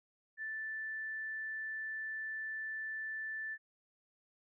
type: tone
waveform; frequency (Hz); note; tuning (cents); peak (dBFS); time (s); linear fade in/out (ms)
sine; 1760; A6; 0; -38; 0.37-3.58; 50
effects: none